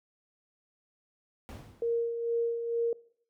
brown noise with exponential decay, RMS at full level -35 dBFS, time 1.49-2.14 s, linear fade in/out 0 ms, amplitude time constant 140 ms
sine tone with tremolo, 466.2 Hz, A#4, in tune, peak -25 dBFS, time 1.82-2.93 s, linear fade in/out 2 ms, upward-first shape sine, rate 2.2 Hz, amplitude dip 55%
effects noise-tail reverb RT60 0.6 s tail -22 dB re dry + high-pass 80 Hz 12 dB/octave

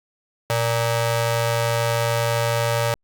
sawtooth ring-modulated tone, 349.2 Hz, F4, in tune, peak -12 dBFS, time 0.5-2.94 s, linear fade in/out 0 ms, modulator 231 Hz, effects Opus 48 kbps

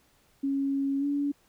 sine tone with pitch glide, 275.5 to 285.4 Hz, C#4 to D4, -11 to -49 cents, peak -25 dBFS, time 0.43-1.32 s, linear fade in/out 10 ms, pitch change +62 cents, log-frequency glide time 0.99-1.05 s, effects pink hiss -65 dBFS RMS until 1.48 s

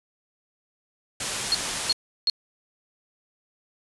white low-pass noise, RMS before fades -30 dBFS, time 1.2-1.93 s, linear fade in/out 5 ms, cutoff 10000 Hz, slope 12 dB/octave
sine tone bursts, 4302 Hz, C8, 47 cents sharp, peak -18 dBFS, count 3, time 1.52-2.298 s, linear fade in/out 0 ms, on 26 ms, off 350 ms
effects resampled to 24000 Hz

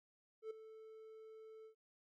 triangle tone with ADSR envelope, 440 Hz, A4, in tune, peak -39 dBFS, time 0.42-1.75 s, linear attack 86 ms, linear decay 7 ms, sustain -13 dB, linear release 96 ms, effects none

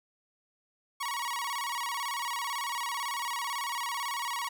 sawtooth tone with vibrato, 1031 Hz, C6, 26 cents flat, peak -28 dBFS, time 1-4.49 s, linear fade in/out 10 ms, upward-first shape square, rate 18 Hz, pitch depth 130 cents each way, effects none

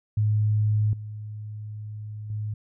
sine tone with level steps, 106.3 Hz, G#2, 41 cents sharp, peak -19 / -33 / -27 dBFS, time 0.17-2.54 s, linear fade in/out 5 ms, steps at 0.93 / 2.3 s, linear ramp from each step 2 ms, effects none

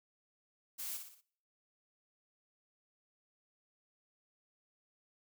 blue noise with echo, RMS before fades -42 dBFS, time 0.78-0.98 s, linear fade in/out 20 ms, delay 59 ms, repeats 4, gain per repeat -6 dB, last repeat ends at 1.216 s, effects noise-tail reverb RT60 0.6 s tail -23 dB re dry

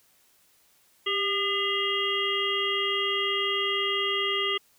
harmonic tone with a mistuned harmonic, 405.1 Hz, G#4, 43 cents flat, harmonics 1 / 3 / 5 / 7 / 8, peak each -31 / -32 / -31 / -29 / -31 dBFS, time 1.06-4.58 s, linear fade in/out 10 ms, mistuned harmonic 1, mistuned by -44 cents, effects white hiss -63 dBFS RMS until 4.78 s

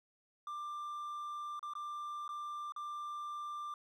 triangle tone with dropouts, 1186 Hz, D6, 17 cents sharp, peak -38 dBFS, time 0.47-3.74 s, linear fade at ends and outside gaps 2 ms, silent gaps 1.594-1.628 / 1.736-1.752 / 2.279-2.29 / 2.722-2.762 s, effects none

